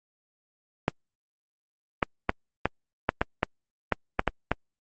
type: clicks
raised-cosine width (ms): 0.5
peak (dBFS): -6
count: 11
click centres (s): 0.881 / 2.028 / 2.294 / 2.656 / 3.091 / 3.215 / 3.431 / 3.923 / 4.194 / 4.277 / 4.516
effects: Opus 24 kbps